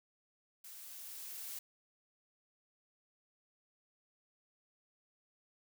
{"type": "noise with level ramp", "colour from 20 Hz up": "blue", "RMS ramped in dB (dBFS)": [-52, -44], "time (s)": [0.64, 1.59], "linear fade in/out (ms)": 5, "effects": []}